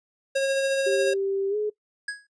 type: tone with tremolo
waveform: square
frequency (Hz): 543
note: C#5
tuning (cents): -36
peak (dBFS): -21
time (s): 0.35-1.14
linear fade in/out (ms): 10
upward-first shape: sine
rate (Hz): 14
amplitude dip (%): 25
type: tone with pitch glide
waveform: sine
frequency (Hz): 391.6 to 422.1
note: G4 to G#4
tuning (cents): -2 to +28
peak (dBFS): -23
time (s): 0.86-1.7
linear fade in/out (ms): 10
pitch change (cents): +130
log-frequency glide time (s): 1.49-1.56
type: tone with exponential decay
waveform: square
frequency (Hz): 1661.2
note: G#6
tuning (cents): 0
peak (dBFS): -26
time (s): 2.08-2.27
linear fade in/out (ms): 5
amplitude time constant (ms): 41
effects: noise-tail reverb RT60 0.1 s tail -21 dB re dry + resampled to 22050 Hz